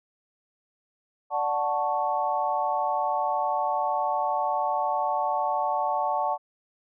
sine chord, D major seventh, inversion none, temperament equal, 587.3 / 740 / 880 / 1108.7 Hz, D5 / F#5 / A5 / C#6, 0 / 0 / 0 / 0 cents, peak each -31 / -28 / -27 / -31 dBFS, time 1.3-6.38 s, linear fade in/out 50 ms, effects none

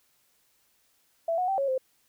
sine tone with pitch steps, 665 / 730 / 775 / 551 / 521 Hz, E5 / F#5 / G5 / C#5 / C5, +15 / -24 / -20 / -11 / -7 cents, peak -24 dBFS, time 1.28-1.78 s, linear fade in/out 5 ms, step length 100 ms, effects white hiss -68 dBFS RMS until 2.08 s

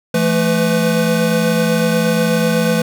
square tone cluster, 169.2 / 218.5 / 499.4 Hz, E3 / A3 / B4, +45 / -12 / +19 cents, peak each -18 dBFS, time 0.14-2.82 s, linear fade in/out 5 ms, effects none

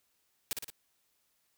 white noise with echo, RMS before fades -33 dBFS, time 0.51-0.53 s, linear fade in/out 0 ms, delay 57 ms, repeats 3, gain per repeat -4 dB, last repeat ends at 0.701 s, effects white hiss -75 dBFS RMS until 1.57 s

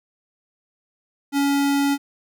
square tone, 281.1 Hz, C#4, 24 cents sharp, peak -18 dBFS, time 1.32-1.98 s, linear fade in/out 50 ms, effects none

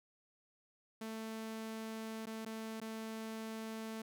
sawtooth tone with dropouts, 221.7 Hz, A3, 13 cents sharp, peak -38 dBFS, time 1.01-4.02 s, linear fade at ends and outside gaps 5 ms, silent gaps 2.258-2.268 / 2.451-2.46 / 2.803-2.814 s, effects none

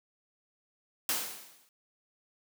white noise with exponential decay, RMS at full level -28 dBFS, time 1.09-1.69 s, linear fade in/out 1 ms, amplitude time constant 130 ms, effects high-pass 200 Hz 12 dB/octave

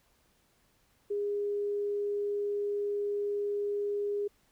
sine tone, 409 Hz, G#4, 26 cents flat, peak -29 dBFS, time 1.1-4.28 s, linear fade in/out 10 ms, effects pink hiss -69 dBFS RMS until 4.51 s

